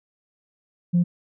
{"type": "tone", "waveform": "sine", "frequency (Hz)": 174.61, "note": "F3", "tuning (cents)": 0, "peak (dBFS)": -14, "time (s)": [0.93, 1.04], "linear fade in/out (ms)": 20, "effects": ["tanh soft clip ceiling -12 dBFS"]}